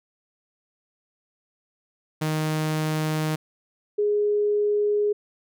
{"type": "tone pair in turn", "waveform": ["sawtooth", "sine"], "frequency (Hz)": [155.56, 415.3], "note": ["D#3", "G#4"], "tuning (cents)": [0, 0], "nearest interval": "octave + perfect fourth", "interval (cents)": 1700, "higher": "second", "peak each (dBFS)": -19, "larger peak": "neither", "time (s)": [[2.21, 3.36], [3.98, 5.13]], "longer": "neither", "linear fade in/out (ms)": 10, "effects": []}